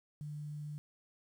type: tone with quantisation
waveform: sine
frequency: 148.8 Hz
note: D3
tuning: 23 cents sharp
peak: -40 dBFS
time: 0.21-0.78 s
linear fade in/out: 0 ms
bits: 11
effects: none